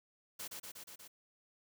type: noise with echo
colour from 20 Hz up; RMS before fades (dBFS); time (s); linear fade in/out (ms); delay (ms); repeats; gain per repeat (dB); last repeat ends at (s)
white; -44; 0.39-0.48; 10; 120; 5; -2; 1.08
effects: none